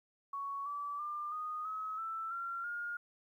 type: tone with pitch steps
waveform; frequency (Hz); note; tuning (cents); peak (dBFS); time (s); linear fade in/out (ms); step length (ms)
sine; 1115 / 1154.3 / 1195 / 1237.2 / 1280.8 / 1326 / 1372.7 / 1421.1; C#6 / D6 / D6 / D#6 / D#6 / E6 / F6 / F6; +10 / -30 / +30 / -10 / +50 / +10 / -30 / +30; -37; 0.33-2.97; 5; 330
effects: 12-bit